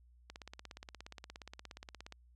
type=click train; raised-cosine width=0.2 ms; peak=-30 dBFS; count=32; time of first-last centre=0.3-2.124 s; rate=17 Hz; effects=added 60 Hz sine -61 dBFS peak until 2.35 s

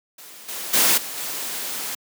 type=noise with level steps; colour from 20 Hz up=white; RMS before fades=-42 / -31 / -17 / -32 / -29 dBFS; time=0.18-1.95 s; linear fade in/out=5 ms; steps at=0.48 / 0.73 / 0.97 / 1.17 s; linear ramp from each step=10 ms; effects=high-pass 200 Hz 12 dB/octave

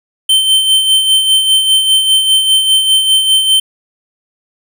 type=tone with tremolo; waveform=square; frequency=3100 Hz; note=G7; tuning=20 cents flat; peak=-6 dBFS; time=0.29-3.6 s; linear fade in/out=5 ms; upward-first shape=sine; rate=5 Hz; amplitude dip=50%; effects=none

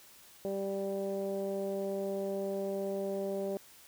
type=tone with low-pass filter; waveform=15% pulse; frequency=196 Hz; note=G3; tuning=in tune; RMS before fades=-35 dBFS; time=0.45-3.57 s; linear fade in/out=0 ms; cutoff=520 Hz; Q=3.2; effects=white hiss -57 dBFS RMS until 3.87 s

